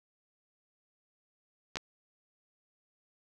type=clicks; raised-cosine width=0.2 ms; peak=-18 dBFS; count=2; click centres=1.757 / 1.77 s; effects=none